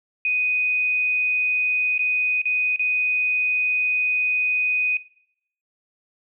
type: tone with dropouts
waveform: sine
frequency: 2493 Hz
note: D#7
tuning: 3 cents sharp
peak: -19 dBFS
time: 0.25-4.97 s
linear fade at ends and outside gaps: 2 ms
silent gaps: 1.979-1.992 / 2.417-2.455 / 2.761-2.794 s
effects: noise-tail reverb RT60 0.7 s tail -19 dB re dry